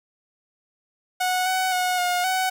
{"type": "tone with pitch steps", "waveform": "sawtooth", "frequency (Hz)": [735, 748, 730, 716, 749], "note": ["F#5", "F#5", "F#5", "F5", "F#5"], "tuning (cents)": [-12, 19, -24, 43, 21], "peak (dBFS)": -17, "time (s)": [1.2, 2.5], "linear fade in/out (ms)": 10, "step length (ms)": 260, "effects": ["9-bit"]}